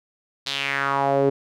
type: tone with band-pass filter sweep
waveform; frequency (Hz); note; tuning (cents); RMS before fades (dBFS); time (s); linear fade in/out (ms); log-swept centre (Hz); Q
sawtooth; 138.59; C#3; 0; -22; 0.46-1.3; 10; 4200 to 390; 3.3
effects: none